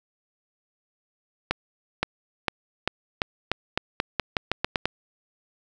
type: accelerating click train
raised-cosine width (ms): 0.3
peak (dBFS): -6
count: 14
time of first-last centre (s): 1.51-4.856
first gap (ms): 520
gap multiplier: 0.87
effects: none